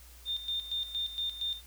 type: tone with tremolo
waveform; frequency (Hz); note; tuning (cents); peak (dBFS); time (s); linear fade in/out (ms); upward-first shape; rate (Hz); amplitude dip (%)
sine; 3622; A7; +49; -30; 0.25-1.62; 50; square; 4.3; 70
effects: added 60 Hz sine -52 dBFS peak until 1.66 s + white hiss -56 dBFS RMS until 1.66 s